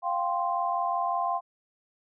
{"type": "chord", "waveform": "sine", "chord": "F suspended second", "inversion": "none", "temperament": "equal", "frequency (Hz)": [698.5, 784, 1046.5], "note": ["F5", "G5", "C6"], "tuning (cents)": [0, 0, 0], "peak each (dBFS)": [-29, -31, -29], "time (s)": [0.02, 1.41], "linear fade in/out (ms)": 50, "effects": []}